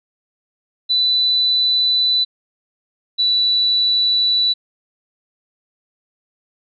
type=tone pair in turn; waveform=sine; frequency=3986 / 3956 Hz; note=B7 / B7; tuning=+15 / +2 cents; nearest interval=unison; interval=13 cents; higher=first; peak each=-13 dBFS; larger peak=neither; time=0.89-2.25 / 3.18-4.54 s; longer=neither; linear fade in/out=20 ms; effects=none